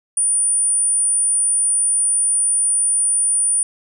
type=tone; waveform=sine; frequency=9397 Hz; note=D9; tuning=in tune; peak=-14 dBFS; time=0.17-3.63 s; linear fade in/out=2 ms; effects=none